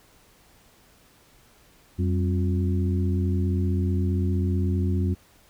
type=harmonic tone with a mistuned harmonic; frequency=89.3 Hz; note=F2; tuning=39 cents sharp; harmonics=1 / 2 / 3 / 4; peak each=-22 / -28 / -32 / -34 dBFS; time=1.98-5.15 s; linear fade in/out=20 ms; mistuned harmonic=2; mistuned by=+130 cents; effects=pink hiss -57 dBFS RMS until 5.49 s